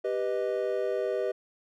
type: chord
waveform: triangle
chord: G augmented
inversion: none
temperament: equal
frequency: 392 / 493.9 / 622.3 Hz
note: G4 / B4 / D#5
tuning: 0 / 0 / 0 cents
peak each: -29 / -29 / -30 dBFS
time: 0.04-1.32 s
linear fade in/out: 10 ms
effects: none